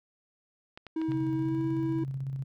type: clicks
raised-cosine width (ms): 0.3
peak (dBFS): -28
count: 4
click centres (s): 0.775 / 0.867 / 1.016 / 1.119
type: tone with pitch glide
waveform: triangle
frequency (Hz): 320 to 325.6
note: D#4 to E4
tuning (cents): +49 to -21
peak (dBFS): -26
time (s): 0.96-2.04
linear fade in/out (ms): 5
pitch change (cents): +30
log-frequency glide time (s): 1.35-1.61
type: tone with tremolo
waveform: sine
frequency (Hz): 134.9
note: C#3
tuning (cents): -47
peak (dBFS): -30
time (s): 1.08-2.44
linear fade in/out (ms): 10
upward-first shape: square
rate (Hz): 16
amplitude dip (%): 35
effects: none